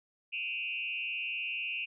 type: tone with frequency modulation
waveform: sine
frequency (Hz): 2636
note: E7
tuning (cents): -1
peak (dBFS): -33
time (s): 0.32-1.86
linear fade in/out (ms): 20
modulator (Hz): 124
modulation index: 1.7
effects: none